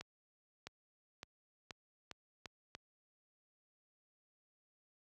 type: accelerating click train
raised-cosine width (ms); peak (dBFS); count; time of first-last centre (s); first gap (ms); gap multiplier
0.2; -28; 7; 0.01-2.751; 660; 0.85
effects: high-pass 60 Hz 12 dB/octave